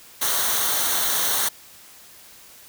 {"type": "noise with comb filter", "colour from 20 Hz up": "white", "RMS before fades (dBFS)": -22, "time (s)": [0.21, 1.49], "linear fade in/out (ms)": 10, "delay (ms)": 0.4, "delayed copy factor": -0.6, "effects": ["white hiss -47 dBFS RMS until 2.68 s"]}